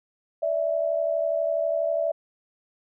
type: tone pair together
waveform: sine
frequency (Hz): 585 / 657.2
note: D5 / E5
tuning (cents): -7 / -5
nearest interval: major second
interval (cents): 202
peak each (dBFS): -26 / -24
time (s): 0.42-2.12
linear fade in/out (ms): 10
effects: none